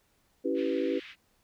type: chord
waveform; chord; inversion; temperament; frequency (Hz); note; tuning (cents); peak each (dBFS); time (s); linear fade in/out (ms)
sine; C# half-diminished seventh; none; equal with one note detuned; 277.2 / 329.6 / 387.7 / 493.9; C#4 / E4 / G4 / B4; 0 / 0 / -19 / 0; -32; 0.44-1; 20
type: band-pass noise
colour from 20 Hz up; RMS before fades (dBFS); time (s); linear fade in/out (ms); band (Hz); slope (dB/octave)
pink; -48; 0.54-1.16; 50; 1900 to 3300; 24
effects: pink hiss -70 dBFS RMS until 1.43 s